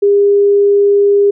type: tone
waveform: sine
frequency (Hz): 404.2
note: G#4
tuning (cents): -47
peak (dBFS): -6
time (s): 0.02-1.31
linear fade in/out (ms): 10
effects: none